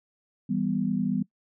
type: chord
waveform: sine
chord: E minor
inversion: none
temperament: just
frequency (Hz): 164.81 / 197.78 / 247.2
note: E3 / G3 / B3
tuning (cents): 0 / +16 / +2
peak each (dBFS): -31 / -27 / -28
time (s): 0.49-1.23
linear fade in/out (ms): 10
effects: noise-tail reverb RT60 0.1 s tail -21 dB re dry